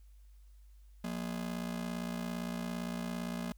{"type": "ring-modulated tone", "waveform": "45% pulse", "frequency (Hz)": 207.7, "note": "G#3", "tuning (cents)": 0, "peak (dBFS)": -33, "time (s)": [1.04, 3.52], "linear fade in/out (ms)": 0, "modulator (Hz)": 28.8, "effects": ["added 50 Hz sine -54 dBFS peak until 3.57 s", "white hiss -75 dBFS RMS until 3.57 s"]}